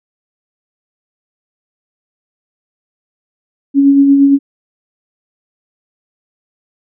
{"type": "tone with tremolo", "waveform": "sine", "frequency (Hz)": 278.4, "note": "C#4", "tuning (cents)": 8, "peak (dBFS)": -3, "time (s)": [3.74, 4.39], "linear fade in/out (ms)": 50, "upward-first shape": "sine", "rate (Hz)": 8.6, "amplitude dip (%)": 35, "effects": []}